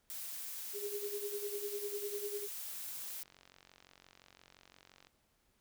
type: noise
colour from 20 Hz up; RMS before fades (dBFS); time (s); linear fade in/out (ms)
blue; -44; 0.1-3.23; 0
type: tone with tremolo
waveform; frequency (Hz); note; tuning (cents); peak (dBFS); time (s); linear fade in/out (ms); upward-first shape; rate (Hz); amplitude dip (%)
sine; 410; G#4; -22; -36; 0.73-2.48; 50; sine; 10; 75
type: click train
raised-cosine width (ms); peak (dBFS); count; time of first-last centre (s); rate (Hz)
0.2; -40; 110; 2.69-5.07; 45.8
effects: pink hiss -75 dBFS RMS until 5.6 s